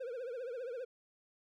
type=tone with vibrato; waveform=triangle; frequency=493.9 Hz; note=B4; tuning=in tune; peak=-37 dBFS; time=0-0.85 s; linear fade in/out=10 ms; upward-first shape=triangle; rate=15 Hz; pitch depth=160 cents each way; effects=none